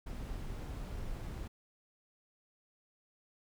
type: noise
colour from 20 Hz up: brown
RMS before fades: -41 dBFS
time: 0.06-1.48 s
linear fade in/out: 10 ms
effects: none